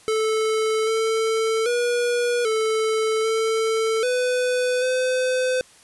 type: tone with pitch steps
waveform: square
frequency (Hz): 438 / 445 / 482.5 / 439.2 / 444.9 / 499.9 / 510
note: A4 / A4 / B4 / A4 / A4 / B4 / C5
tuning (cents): -8 / +20 / -40 / -3 / +19 / +21 / -44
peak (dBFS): -20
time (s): 0.08-5.61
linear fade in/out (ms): 0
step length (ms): 790
effects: white hiss -51 dBFS RMS until 5.83 s + resampled to 24000 Hz